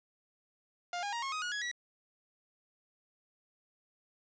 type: tone with pitch steps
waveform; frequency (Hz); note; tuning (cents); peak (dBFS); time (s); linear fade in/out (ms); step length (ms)
sawtooth; 704 / 813.4 / 939.7 / 1085.7 / 1254.4 / 1449.3 / 1674.4 / 1934.5; F5 / G#5 / A#5 / C#6 / D#6 / F#6 / G#6 / B6; +14 / -36 / +14 / -36 / +14 / -36 / +14 / -36; -31; 0.93-1.714; 2; 98
effects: resampled to 16000 Hz + 10-bit